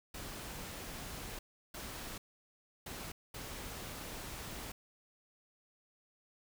pink noise bursts at uneven times, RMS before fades -45 dBFS, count 4, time 0.14-1.39 / 1.74-2.18 / 2.86-3.12 / 3.34-4.72 s, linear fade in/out 5 ms, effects none

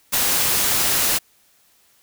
white noise, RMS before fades -19 dBFS, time 0.12-1.19 s, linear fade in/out 20 ms, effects white hiss -58 dBFS RMS until 2.02 s

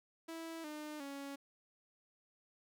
sawtooth tone with pitch steps, 327.8 / 302.3 / 278.8 Hz, E4 / D#4 / C#4, -10 / -50 / +10 cents, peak -40 dBFS, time 0.28-1.36 s, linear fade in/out 10 ms, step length 360 ms, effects none

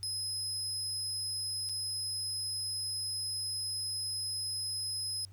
30% pulse tone with dropouts, 5090 Hz, D#8, 39 cents sharp, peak -30 dBFS, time 0.03-5.25 s, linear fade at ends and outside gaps 0 ms, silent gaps 1.69-1.695 s, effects added 96 Hz sine -50 dBFS peak until 5.32 s + pink hiss -68 dBFS RMS until 5.32 s

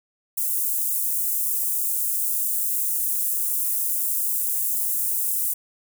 white high-pass noise, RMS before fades -24 dBFS, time 0.37-5.54 s, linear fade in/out 10 ms, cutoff 8700 Hz, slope 24 dB/octave, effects none

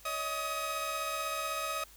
sawtooth tone cluster, 568 / 638 / 1260 Hz, C#5 / D#5 / D#6, +42 / +43 / +21 cents, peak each -38 / -36 / -31 dBFS, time 0.05-1.84 s, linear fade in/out 5 ms, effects added 50 Hz sine -59 dBFS peak until 1.96 s + white hiss -57 dBFS RMS until 1.96 s

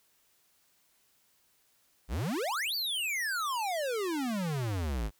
square exponential two-way sweep, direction up then down, 46.64 to 4706 to 48.13 Hz, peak -31 dBFS, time 2.08-5.11 s, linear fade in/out 50 ms, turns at 2.75 s, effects white hiss -69 dBFS RMS until 5.19 s

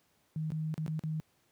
sine tone with dropouts, 156.7 Hz, D#3, 13 cents sharp, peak -31 dBFS, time 0.36-1.2 s, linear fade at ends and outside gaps 0 ms, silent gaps 0.504-0.519 / 0.741-0.779 / 0.863-0.879 / 0.993-1.037 s, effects pink hiss -71 dBFS RMS until 1.51 s + high-pass 100 Hz 12 dB/octave

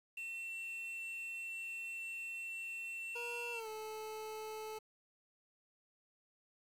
triangle tone, 2699 Hz, E7, 40 cents sharp, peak -40 dBFS, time 0.17-3.6 s, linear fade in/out 5 ms
25% pulse tone with pitch glide, 476.1 to 434.1 Hz, A#4 to A4, +37 to -23 cents, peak -40 dBFS, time 3.15-4.79 s, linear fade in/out 10 ms, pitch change -160 cents, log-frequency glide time 3.52-3.68 s
effects resampled to 32000 Hz + 10-bit

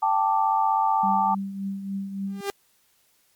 sine chord, G suspended second, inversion none, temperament equal, 784 / 880 / 1174.7 Hz, G5 / A5 / D6, 0 / 0 / 0 cents, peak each -24 / -21 / -26 dBFS, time 0.02-1.35 s, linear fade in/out 10 ms
sine tone with tremolo, 196 Hz, G3, in tune, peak -25 dBFS, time 1.03-2.41 s, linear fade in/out 5 ms, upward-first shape triangle, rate 3.5 Hz, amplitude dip 60%
sawtooth tone with exponential growth, 399.3 Hz, G4, 32 cents sharp, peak -19 dBFS, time 2.27-2.5 s, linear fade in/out 0 ms, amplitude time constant 48 ms
effects white hiss -64 dBFS RMS until 3.35 s + MP3 96 kbps

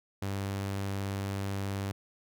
sawtooth tone, 98.5 Hz, G2, 9 cents sharp, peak -28 dBFS, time 0.22-1.92 s, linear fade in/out 5 ms, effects none

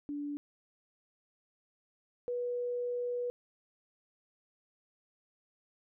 sine tone pair in turn, 290 / 487.7 Hz, D4 / B4, -22 / -22 cents, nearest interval major sixth, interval 900 cents, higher second, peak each -35 / -32 dBFS, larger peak second, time 0.09-0.37 / 2.28-3.3 s, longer second, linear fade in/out 0 ms, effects none

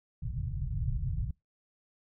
white low-pass noise, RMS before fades -33 dBFS, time 0.22-1.31 s, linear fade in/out 5 ms, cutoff 140 Hz, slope 48 dB/octave, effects noise-tail reverb RT60 0.2 s tail -24 dB re dry

